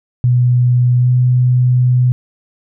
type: tone with pitch glide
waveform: sine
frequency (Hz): 123.47 to 125.19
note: B2 to B2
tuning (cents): 0 to +24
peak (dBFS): -8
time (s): 0.24-2.12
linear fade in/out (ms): 0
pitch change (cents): +24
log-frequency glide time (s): 0.99-1.09
effects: none